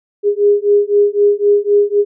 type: beating tone pair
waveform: sine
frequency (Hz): 407.8 / 411.7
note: G#4 / G#4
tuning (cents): -32 / -15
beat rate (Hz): 3.9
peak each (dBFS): -12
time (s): 0.23-2.05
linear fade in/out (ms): 50
effects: none